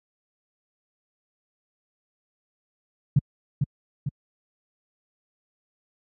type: tone with echo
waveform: sine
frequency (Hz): 139.4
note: C#3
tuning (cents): +10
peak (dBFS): -13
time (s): 3.16-3.19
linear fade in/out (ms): 5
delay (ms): 450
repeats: 2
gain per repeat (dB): -5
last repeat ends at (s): 4.09
effects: high-pass 60 Hz 12 dB/octave